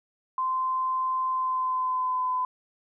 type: tone with pitch glide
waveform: sine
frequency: 1036 to 1011.8 Hz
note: C6 to B5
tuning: -17 to +42 cents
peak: -24 dBFS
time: 0.38-2.45 s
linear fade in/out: 2 ms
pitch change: -41 cents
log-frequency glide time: 1.3-2.33 s
effects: none